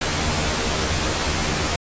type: noise with comb filter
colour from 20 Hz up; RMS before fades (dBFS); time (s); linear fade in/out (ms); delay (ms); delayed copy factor
pink; -22; 0.01-1.76; 5; 13; +0.8
effects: resampled to 16000 Hz